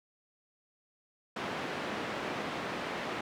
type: band-pass noise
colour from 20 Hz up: pink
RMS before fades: -37 dBFS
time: 1.36-3.21 s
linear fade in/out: 5 ms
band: 230 to 2600 Hz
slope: 12 dB/octave
effects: none